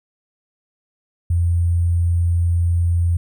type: tone with sample-and-hold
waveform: sine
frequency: 85.8 Hz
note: F2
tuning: 30 cents flat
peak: -14 dBFS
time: 1.3-3.17 s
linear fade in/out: 5 ms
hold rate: 8820 Hz
effects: none